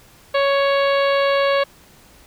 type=harmonic tone; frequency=556 Hz; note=C#5; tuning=5 cents sharp; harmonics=1 / 2 / 3 / 4 / 5 / 6 / 7 / 8; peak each=-16 / -22 / -26 / -28 / -30 / -32 / -33 / -34 dBFS; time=0.34-1.64 s; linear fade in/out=10 ms; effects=pink hiss -49 dBFS RMS until 2.26 s